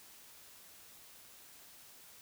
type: silence
effects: white hiss -57 dBFS RMS until 2.21 s